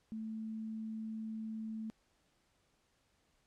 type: tone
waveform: sine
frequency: 220.1 Hz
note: A3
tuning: 1 cent sharp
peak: -39 dBFS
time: 0.12-1.9 s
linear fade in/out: 0 ms
effects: pink hiss -75 dBFS RMS until 3.46 s + low-pass 9000 Hz 12 dB/octave